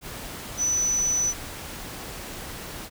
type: tone in noise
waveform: sine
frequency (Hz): 5980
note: F#8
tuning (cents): +17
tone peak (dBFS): -21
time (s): 0.57-1.34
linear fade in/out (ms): 50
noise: pink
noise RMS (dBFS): -37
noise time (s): 0.01-2.9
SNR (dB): +13
effects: none